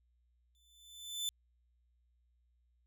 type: tone with exponential growth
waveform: sawtooth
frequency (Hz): 3520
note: A7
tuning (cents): 0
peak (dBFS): -30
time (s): 0.55-1.29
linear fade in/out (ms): 0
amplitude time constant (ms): 160
effects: added 60 Hz sine -70 dBFS peak until 2.86 s